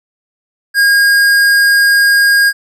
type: tone with tanh clipping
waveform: sine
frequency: 1626 Hz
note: G#6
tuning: 37 cents flat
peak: -8 dBFS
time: 0.74-2.53 s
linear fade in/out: 50 ms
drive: 18 dB
effects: none